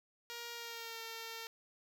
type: tone with pitch glide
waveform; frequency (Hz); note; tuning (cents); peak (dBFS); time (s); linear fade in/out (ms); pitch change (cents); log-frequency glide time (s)
5% pulse; 471.3 to 454.5; A#4 to A#4; +19 to -44; -32; 0.3-1.47; 0; -63; 0.53-1
effects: none